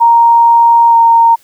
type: tone with pitch glide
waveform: sine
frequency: 932.3 to 923.2 Hz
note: A#5 to A#5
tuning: 0 to -17 cents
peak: -3 dBFS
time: 0-1.36 s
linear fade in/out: 20 ms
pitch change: -17 cents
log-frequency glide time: 0.9-0.95 s
effects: white hiss -48 dBFS RMS until 1.43 s